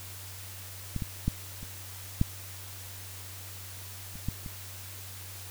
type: clicks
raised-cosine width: 5 ms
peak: -19 / -20 / -13 / -28 / -11 / -30 / -18 / -26 dBFS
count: 8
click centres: 0.963 / 1.022 / 1.28 / 1.63 / 2.214 / 4.156 / 4.286 / 4.462 s
effects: added 95 Hz sine -45 dBFS peak until 5.5 s + white hiss -45 dBFS RMS until 5.5 s